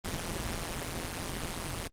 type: noise with amplitude modulation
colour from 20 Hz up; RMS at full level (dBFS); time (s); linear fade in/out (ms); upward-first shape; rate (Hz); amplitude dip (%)
pink; -31; 0.04-1.88; 10; sine; 170; 100
effects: low-pass 11000 Hz 12 dB/octave + Opus 24 kbps